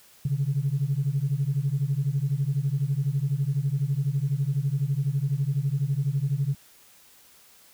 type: beating tone pair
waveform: sine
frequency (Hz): 133.4 / 145.4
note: C3 / D3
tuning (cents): +34 / -17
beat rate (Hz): 12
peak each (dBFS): -25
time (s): 0.25-6.55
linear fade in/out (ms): 5
effects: tanh soft clip ceiling -16 dBFS + white hiss -55 dBFS RMS until 7.73 s